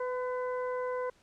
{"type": "harmonic tone with a mistuned harmonic", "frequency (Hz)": 501, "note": "B4", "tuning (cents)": 25, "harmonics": [1, 2, 3, 4], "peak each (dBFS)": [-32, -38, -45, -50], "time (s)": [0, 1.1], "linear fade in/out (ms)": 5, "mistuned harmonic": 2, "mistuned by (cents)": 18, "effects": ["pink hiss -65 dBFS RMS until 1.22 s", "low-pass 8000 Hz 12 dB/octave"]}